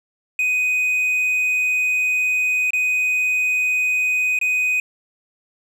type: tone with dropouts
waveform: triangle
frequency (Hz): 2499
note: D#7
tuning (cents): +7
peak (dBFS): -15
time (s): 0.39-4.8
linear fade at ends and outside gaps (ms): 2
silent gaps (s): 2.706-2.733 / 4.389-4.413
effects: none